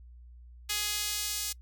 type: tone with high-pass filter sweep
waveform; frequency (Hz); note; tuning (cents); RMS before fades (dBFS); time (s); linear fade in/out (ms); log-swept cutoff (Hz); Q
sawtooth; 416.9; G#4; +7; -33; 0.69-1.53; 10; 3000 to 5300; 0.85
effects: noise-tail reverb RT60 0.1 s tail -24 dB re dry + added 60 Hz sine -48 dBFS peak until 1.61 s